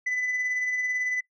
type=tone with tremolo; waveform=sine; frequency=2000 Hz; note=B6; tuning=21 cents sharp; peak=-21 dBFS; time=0.06-1.21 s; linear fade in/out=10 ms; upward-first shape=sine; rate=18 Hz; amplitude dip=45%; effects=noise-tail reverb RT60 0.1 s tail -21 dB re dry + tanh soft clip ceiling -23 dBFS